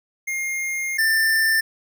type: tone pair in turn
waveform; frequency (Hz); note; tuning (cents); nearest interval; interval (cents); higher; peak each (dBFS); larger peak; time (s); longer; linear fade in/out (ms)
square; 2127 / 1784.3; C7 / A6; +28 / +24; minor third; 304; first; -24 / -17; second; 0.27-0.98 / 0.98-1.61; first; 10
effects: none